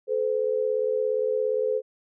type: tone pair together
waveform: sine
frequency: 432.7 / 510 Hz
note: A4 / C5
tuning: -29 / -44 cents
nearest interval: minor third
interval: 285 cents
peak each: -25 dBFS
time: 0.07-1.82 s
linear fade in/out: 50 ms
effects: none